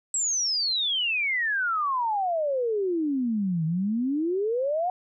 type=exponential two-way sweep; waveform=sine; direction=down then up; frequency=7840 to 155.56 to 744 Hz; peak=-23 dBFS; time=0.14-4.9 s; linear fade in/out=2 ms; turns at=3.65 s; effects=none